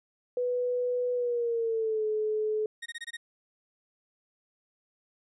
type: tone with pitch glide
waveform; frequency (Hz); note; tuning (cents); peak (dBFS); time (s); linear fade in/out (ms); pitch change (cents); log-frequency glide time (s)
sine; 493.6 to 429.7; B4 to A4; -1 to -41; -26; 0.37-2.66; 2; -240; 1.14-2.05
type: tone bursts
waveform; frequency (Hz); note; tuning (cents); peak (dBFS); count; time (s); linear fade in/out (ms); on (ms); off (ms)
30% pulse; 1864.7; A#6; 0; -33; 6; 2.82-3.17; 10; 40; 22
effects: resampled to 22050 Hz